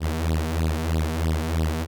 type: tone with flanger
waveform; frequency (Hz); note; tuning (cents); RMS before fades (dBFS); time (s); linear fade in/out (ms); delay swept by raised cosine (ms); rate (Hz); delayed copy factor
sawtooth; 79.9; D#2; +47; -24; 0-1.87; 50; 0.22 to 4.52; 3.1; +1
effects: none